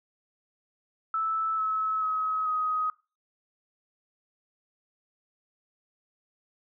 sine tone with pitch steps, 1313 / 1294.2 / 1275.6 / 1257.3 Hz, E6 / E6 / D#6 / D#6, -7 / -32 / +43 / +18 cents, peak -25 dBFS, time 1.14-2.9 s, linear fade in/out 2 ms, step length 440 ms, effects noise-tail reverb RT60 0.3 s tail -21 dB re dry

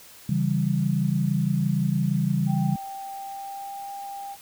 sine chord, C# diminished, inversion none, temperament equal, 138.59 / 164.81 / 196 Hz, C#3 / E3 / G3, 0 / 0 / 0 cents, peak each -25 dBFS, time 0.29-2.76 s, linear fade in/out 5 ms
sine tone with pitch glide, 784 to 795.9 Hz, G5 to G5, 0 to +26 cents, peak -33 dBFS, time 2.46-4.37 s, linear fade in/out 50 ms, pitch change +26 cents, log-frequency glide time 3.01-3.85 s
effects white hiss -48 dBFS RMS until 4.41 s

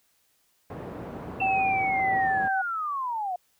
pink band-pass noise, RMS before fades -38 dBFS, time 0.7-2.48 s, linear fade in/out 2 ms, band 110 to 880 Hz, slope 12 dB/octave
sine linear sweep, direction down, 2700 to 698.5 Hz, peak -27 dBFS, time 1.4-3.36 s, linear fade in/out 5 ms
sine tone with tremolo, 770 Hz, G5, 31 cents flat, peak -22 dBFS, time 1.41-2.62 s, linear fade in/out 10 ms, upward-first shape sine, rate 1.6 Hz, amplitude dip 25%
effects white hiss -68 dBFS RMS until 3.59 s

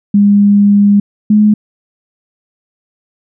sine tone pair in turn, 203.1 / 211 Hz, G#3 / G#3, -38 / +28 cents, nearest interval minor second, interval 66 cents, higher second, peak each -4 dBFS, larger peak neither, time 0.14-1 / 1.3-1.54 s, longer first, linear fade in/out 5 ms, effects none

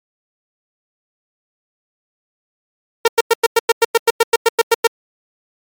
sawtooth tone bursts, 460 Hz, A#4, 23 cents flat, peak -4 dBFS, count 15, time 3.05-4.872 s, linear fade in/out 5 ms, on 30 ms, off 98 ms, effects MP3 96 kbps

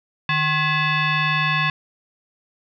sine tone with frequency modulation, 767 Hz, G5, 38 cents flat, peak -17 dBFS, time 0.29-1.7 s, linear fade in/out 2 ms, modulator 920 Hz, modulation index 2.7, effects none

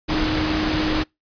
sine tone in noise, 310.6 Hz, D#4, 3 cents flat, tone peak -22 dBFS, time 0.08-1.04 s, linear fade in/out 20 ms, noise pink, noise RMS -23 dBFS, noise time 0.08-1.04 s, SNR -2 dB, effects noise-tail reverb RT60 0.2 s tail -26 dB re dry + resampled to 11025 Hz

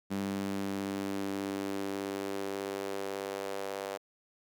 sawtooth tone with high-pass filter sweep, 98.3 Hz, G2, 5 cents sharp, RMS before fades -36 dBFS, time 0.1-3.98 s, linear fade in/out 20 ms, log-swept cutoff 210 to 530 Hz, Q 2.5, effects none

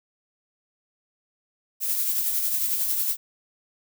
violet noise with tremolo, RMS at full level -23 dBFS, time 1.8-3.17 s, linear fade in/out 50 ms, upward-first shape triangle, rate 11 Hz, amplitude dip 45%, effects none

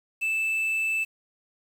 triangle tone with quantisation, 2637 Hz, E7, in tune, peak -22 dBFS, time 0.21-1.05 s, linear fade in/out 20 ms, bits 8, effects none

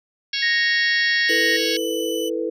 harmonic tone, 552 Hz, C#5, 7 cents flat, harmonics 3 / 4 / 5 / 6 / 7 / 8 / 9 / 10, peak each -32 / -29 / -31 / -28 / -32 / -28 / -34 / -29 dBFS, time 0.33-1.77 s, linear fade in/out 5 ms
sine tone, 1864.7 Hz, A#6, in tune, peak -18 dBFS, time 0.42-1.57 s, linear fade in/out 10 ms
sawtooth tone with pitch glide, 2963 to 2989 Hz, F#7 to F#7, +2 to +17 cents, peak -26 dBFS, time 1.28-2.3 s, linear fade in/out 20 ms, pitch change +15 cents, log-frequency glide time 1.61-1.76 s
sine chord, E suspended fourth, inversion none, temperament equal with one note detuned, 329.6 / 442.3 / 493.9 Hz, E4 / A4 / B4, 0 / +9 / 0 cents, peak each -26 dBFS, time 1.29-2.5 s, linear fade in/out 10 ms
effects none

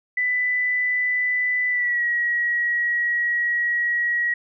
sine tone with pitch glide, 1992 to 1907.5 Hz, B6 to A#6, +14 to +39 cents, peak -19 dBFS, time 0.17-4.34 s, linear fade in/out 5 ms, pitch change -75 cents, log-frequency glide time 1.69-2.04 s, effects none

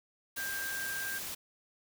sine tone in noise, 1590 Hz, G6, 24 cents sharp, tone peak -36 dBFS, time 0.37-1.19 s, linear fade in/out 10 ms, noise white, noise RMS -40 dBFS, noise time 0.36-1.35 s, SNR +1 dB, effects none

